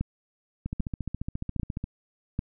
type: two click trains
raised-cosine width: 5 ms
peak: -15 / -19 dBFS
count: 4 / 18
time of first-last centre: 0.01-2.391 / 0.66-1.841 s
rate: 1.26 / 14.4 Hz
effects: none